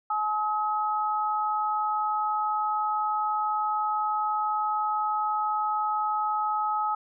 sine tone pair together, 851 / 1275 Hz, G#5 / D#6, +42 / +42 cents, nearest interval perfect fifth, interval 700 cents, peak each -27 dBFS, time 0.1-6.95 s, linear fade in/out 5 ms, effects none

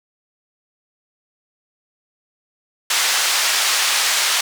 white band-pass noise, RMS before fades -18 dBFS, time 2.9-4.41 s, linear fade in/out 5 ms, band 900 to 6300 Hz, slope 12 dB/octave, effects none

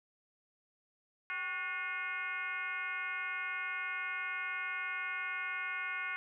sine tone with frequency modulation, 1800 Hz, A6, 39 cents sharp, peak -35 dBFS, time 1.3-6.16 s, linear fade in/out 0 ms, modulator 343 Hz, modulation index 1.9, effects none

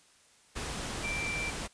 sine tone in noise, 2349 Hz, D7, in tune, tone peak -33 dBFS, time 1.03-1.51 s, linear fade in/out 20 ms, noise pink, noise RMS -37 dBFS, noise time 0.55-1.68 s, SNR +1 dB, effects white hiss -62 dBFS RMS until 1.73 s + resampled to 22050 Hz

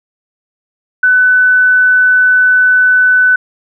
sine tone, 1500 Hz, F#6, 23 cents sharp, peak -5 dBFS, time 1.03-3.36 s, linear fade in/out 5 ms, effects none

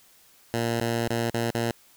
10% pulse tone with dropouts, 116.54 Hz, A#2, in tune, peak -16 dBFS, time 0.54-1.71 s, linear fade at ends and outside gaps 0 ms, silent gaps 0.799-0.812 / 1.08-1.104 / 1.301-1.343 / 1.505-1.548 s, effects white hiss -57 dBFS RMS until 1.96 s

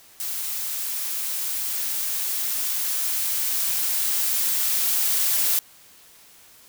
blue noise with level ramp, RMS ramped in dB -29 to -21 dBFS, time 0.2-5.59 s, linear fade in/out 0 ms, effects white hiss -51 dBFS RMS until 6.68 s

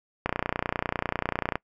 click train, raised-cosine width 0.5 ms, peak -10 dBFS, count 40, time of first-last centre 0.26-1.556 s, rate 30.1 Hz, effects noise-tail reverb RT60 0.1 s tail -25 dB re dry

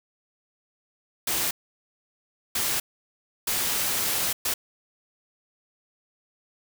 white noise bursts at uneven times, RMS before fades -26 dBFS, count 4, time 1.27-1.51 / 2.55-2.8 / 3.47-4.33 / 4.45-4.54 s, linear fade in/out 5 ms, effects none

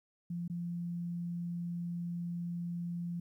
sine tone with dropouts, 172.6 Hz, F3, 20 cents flat, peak -35 dBFS, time 0.3-3.2 s, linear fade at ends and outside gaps 5 ms, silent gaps 0.479-0.498 s, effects 12-bit

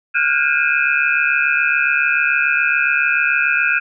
sine tone cluster, 1410 / 1477 / 1607 / 2435 / 2583 Hz, F6 / F#6 / G6 / D#7 / E7, +16 / -3 / +43 / -38 / -36 cents, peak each -20 dBFS, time 0.14-3.8 s, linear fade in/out 20 ms, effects none

